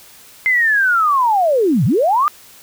sine linear two-way sweep, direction down then up, 2093 to 103.83 to 1245 Hz, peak -11 dBFS, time 0.46-2.28 s, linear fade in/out 0 ms, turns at 1.85 s, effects white hiss -43 dBFS RMS until 2.62 s

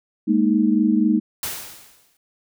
sine chord, Ab suspended second, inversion none, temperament equal with one note detuned, 207.7 / 231.6 / 311.1 Hz, Ab3 / Bb3 / Eb4, 0 / -11 / 0 cents, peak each -19 dBFS, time 0.27-1.2 s, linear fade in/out 20 ms
white noise with exponential decay, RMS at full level -25 dBFS, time 1.43-2.17 s, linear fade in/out 2 ms, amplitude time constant 160 ms
effects none

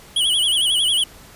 square tone with vibrato, 3132 Hz, G7, 2 cents flat, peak -16 dBFS, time 0.16-1.04 s, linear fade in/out 5 ms, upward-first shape sine, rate 11 Hz, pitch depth 130 cents each way, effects pink hiss -44 dBFS RMS until 1.35 s + resampled to 32000 Hz

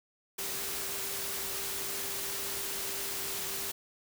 sine tone in noise, 393.9 Hz, G4, 8 cents sharp, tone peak -47 dBFS, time 0.38-3.72 s, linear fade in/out 10 ms, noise white, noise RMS -36 dBFS, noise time 0.38-3.72 s, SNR -14 dB, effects none

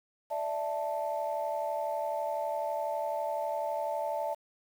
sine chord, D suspended second, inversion none, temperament equal, 587.3 / 659.3 / 880 Hz, D5 / E5 / A5, 0 / 0 / 0 cents, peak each -34 dBFS, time 0.3-4.35 s, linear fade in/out 20 ms, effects tanh soft clip ceiling -22 dBFS + 9-bit

